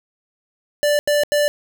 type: tone bursts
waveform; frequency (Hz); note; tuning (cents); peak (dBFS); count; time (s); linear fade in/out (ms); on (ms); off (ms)
square; 587.3; D5; 0; -15; 3; 0.83-1.48; 0; 160; 85
effects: none